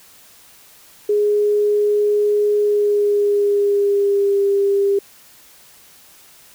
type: tone with pitch glide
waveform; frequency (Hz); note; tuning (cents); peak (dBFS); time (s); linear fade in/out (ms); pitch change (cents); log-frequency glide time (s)
sine; 415.5 to 398.8; G#4 to G4; +1 to +30; -13; 1.09-4.99; 5; -71; 2.6-4.39
effects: white hiss -47 dBFS RMS until 6.54 s